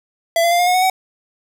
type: tone with pitch steps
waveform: square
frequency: 670 / 683.3 / 696.8 / 710.7 / 724.8 / 739.1 / 753.8 Hz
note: E5 / F5 / F5 / F5 / F#5 / F#5 / F#5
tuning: +28 / -38 / -4 / +30 / -36 / -2 / +32 cents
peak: -13 dBFS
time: 0.36-0.899 s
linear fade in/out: 2 ms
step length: 77 ms
effects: 7-bit